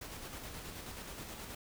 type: noise with tremolo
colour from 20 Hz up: pink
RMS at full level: -45 dBFS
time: 0.01-1.55 s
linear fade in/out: 5 ms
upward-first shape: square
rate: 9.4 Hz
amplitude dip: 30%
effects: none